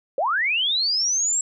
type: linear sweep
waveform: sine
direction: up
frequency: 493.9 to 7710 Hz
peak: -19 dBFS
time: 0.18-1.41 s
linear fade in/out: 2 ms
effects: none